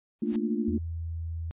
pink noise with exponential growth, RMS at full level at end -42 dBFS, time 0.19-0.36 s, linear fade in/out 1 ms, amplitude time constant 35 ms
sine chord, Bb major seventh, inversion third, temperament equal, 220 / 233.1 / 293.7 / 349.2 Hz, A3 / Bb3 / D4 / F4, 0 / 0 / 0 / 0 cents, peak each -29 / -31 / -33 / -34 dBFS, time 0.22-0.78 s, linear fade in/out 5 ms
sine tone with pitch glide, 83.1 to 82.43 Hz, E2 to E2, +15 to 0 cents, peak -31 dBFS, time 0.68-1.51 s, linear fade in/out 0 ms, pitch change -15 cents, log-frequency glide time 0.79-1.21 s
effects resampled to 8000 Hz

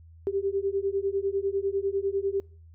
sine beating tone pair, 388.7 / 398.7 Hz, G4 / G4, -15 / +29 cents, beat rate 10 Hz, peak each -28 dBFS, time 0.27-2.4 s, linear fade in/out 0 ms, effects noise-tail reverb RT60 0.5 s tail -26 dB re dry + added 82 Hz sine -48 dBFS peak until 2.74 s

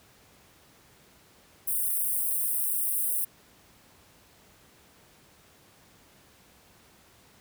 white high-pass noise, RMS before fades -28 dBFS, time 1.67-3.25 s, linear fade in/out 10 ms, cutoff 8600 Hz, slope 96 dB/octave, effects pink hiss -58 dBFS RMS until 7.4 s + high-pass 60 Hz 12 dB/octave

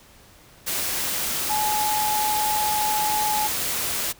sine tone in noise, 849 Hz, G#5, 38 cents sharp, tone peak -22 dBFS, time 1.49-3.48 s, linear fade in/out 20 ms, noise white, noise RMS -26 dBFS, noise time 0.66-4.13 s, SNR +1 dB, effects pink hiss -51 dBFS RMS until 4.19 s

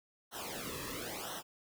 pink noise with flanger, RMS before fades -42 dBFS, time 0.31-1.43 s, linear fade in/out 50 ms, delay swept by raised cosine 0.42 to 1.38 ms, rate 0.98 Hz, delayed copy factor -0.95, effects none

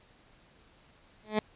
15% pulse tone with exponential growth, 213.8 Hz, A3, 49 cents flat, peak -16 dBFS, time 1.23-1.39 s, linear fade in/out 2 ms, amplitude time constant 33 ms, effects pink hiss -61 dBFS RMS until 1.55 s + resampled to 8000 Hz

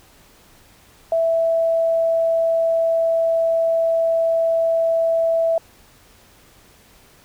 sine tone, 659.3 Hz, E5, in tune, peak -15 dBFS, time 1.12-5.58 s, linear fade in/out 2 ms, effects pink hiss -51 dBFS RMS until 7.24 s

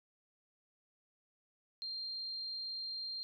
sine tone, 4186 Hz, C8, in tune, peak -39 dBFS, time 1.82-3.23 s, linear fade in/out 0 ms, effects none

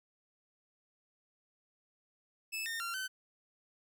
sawtooth tone with pitch steps, 2616 / 1826 / 1377 / 1528 Hz, E7 / A#6 / F6 / G6, -14 / -36 / -25 / -45 cents, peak -33 dBFS, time 2.52-3.08 s, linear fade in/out 20 ms, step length 140 ms, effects none

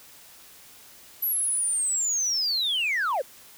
sine linear sweep, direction down, 11880 to 460 Hz, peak -21 dBFS, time 1.22-3.22 s, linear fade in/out 10 ms, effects tanh soft clip ceiling -21 dBFS + white hiss -50 dBFS RMS until 3.57 s

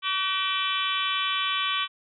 harmonic tone with a mistuned harmonic, 380.5 Hz, F#4, 48 cents sharp, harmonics 3 / 4 / 5 / 6 / 7 / 8 / 9 / 10, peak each -29 / -35 / -38 / -32 / -36 / -30 / -31 / -39 dBFS, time 0.02-1.88 s, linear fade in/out 50 ms, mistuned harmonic 6, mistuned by +53 cents, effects none

